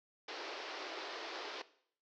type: band-pass noise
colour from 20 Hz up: pink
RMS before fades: -45 dBFS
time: 0.28-1.62 s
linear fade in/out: 5 ms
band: 330 to 5300 Hz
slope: 48 dB/octave
effects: noise-tail reverb RT60 0.6 s tail -17 dB re dry